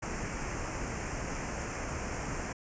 pink band-stop noise, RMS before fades -36 dBFS, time 0.02-2.53 s, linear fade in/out 10 ms, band 2600 to 5600 Hz, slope 48 dB/octave, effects resampled to 16000 Hz

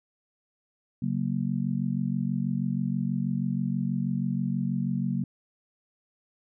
sine chord, F# major, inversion second, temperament just, 138.75 / 185 / 231.2 Hz, C#3 / F#3 / A#3, +2 / 0 / -14 cents, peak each -30 / -29 / -30 dBFS, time 1.02-5.24 s, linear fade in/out 5 ms, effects none

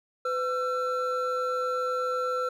triangle tone pair together, 504.2 / 1346 Hz, B4 / E6, +36 / +36 cents, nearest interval octave + perfect fourth, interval 1700 cents, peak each -27 dBFS, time 0.25-2.49 s, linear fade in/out 5 ms, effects none

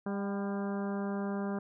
harmonic tone with a mistuned harmonic, 200 Hz, G3, 35 cents sharp, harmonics 1 / 2 / 3 / 4 / 5 / 6 / 7 / 8, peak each -33 / -39 / -43 / -45 / -47 / -49 / -50 / -51 dBFS, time 0.06-1.59 s, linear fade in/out 5 ms, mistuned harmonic 4, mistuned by -37 cents, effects none

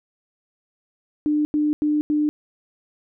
sine tone bursts, 299.5 Hz, D4, 34 cents sharp, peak -17 dBFS, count 4, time 1.26-2.29 s, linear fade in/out 0 ms, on 190 ms, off 90 ms, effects none

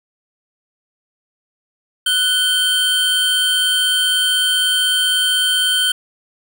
square tone pair together, 1480 / 3122 Hz, F#6 / G7, 0 / -8 cents, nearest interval octave + minor second, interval 1292 cents, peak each -22 / -15 dBFS, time 2.06-5.92 s, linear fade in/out 5 ms, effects none

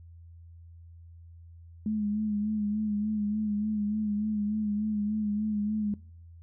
sine tone with vibrato, 210.8 Hz, G#3, 26 cents sharp, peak -26 dBFS, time 1.86-5.94 s, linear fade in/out 2 ms, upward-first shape sine, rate 3.4 Hz, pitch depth 41 cents each way, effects noise-tail reverb RT60 0.6 s tail -23 dB re dry + added 84 Hz sine -47 dBFS peak until 6.42 s

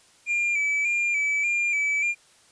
triangle tone with vibrato, 2349 Hz, D7, in tune, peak -20 dBFS, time 0.26-2.15 s, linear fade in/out 50 ms, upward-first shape square, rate 1.7 Hz, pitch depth 37 cents each way, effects white hiss -57 dBFS RMS until 2.51 s + resampled to 22050 Hz

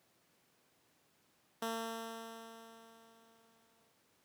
10% pulse tone with exponential decay, 227 Hz, A#3, 46 cents flat, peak -27 dBFS, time 1.62-3.92 s, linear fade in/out 2 ms, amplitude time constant 500 ms, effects pink hiss -72 dBFS RMS until 4.24 s + high-pass 150 Hz 12 dB/octave

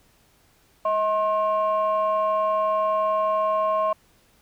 sine tone pair together, 637 / 1071.3 Hz, D#5 / C6, +41 / +41 cents, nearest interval major sixth, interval 900 cents, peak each -21 dBFS, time 0.85-3.93 s, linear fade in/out 5 ms, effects tanh soft clip ceiling -15 dBFS + pink hiss -60 dBFS RMS until 4.41 s

